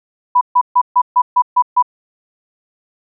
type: tone bursts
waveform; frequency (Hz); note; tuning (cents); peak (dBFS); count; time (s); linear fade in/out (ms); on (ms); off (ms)
sine; 987.8; B5; 0; -7; 8; 0.35-1.826; 10; 62; 140
effects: none